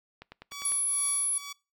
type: click train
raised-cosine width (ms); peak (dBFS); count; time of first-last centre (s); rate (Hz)
0.3; -28; 6; 0.22-0.72; 10
type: tone with tremolo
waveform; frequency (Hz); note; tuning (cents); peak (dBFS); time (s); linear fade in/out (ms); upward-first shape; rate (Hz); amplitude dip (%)
10% pulse; 1139; C#6; +47; -28; 0.51-1.53; 10; triangle; 2.2; 85
type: tone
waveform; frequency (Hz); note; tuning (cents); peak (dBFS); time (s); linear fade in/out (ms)
sine; 10548; E9; 0; -25; 0.65-1.38; 2
effects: noise-tail reverb RT60 0.3 s tail -24 dB re dry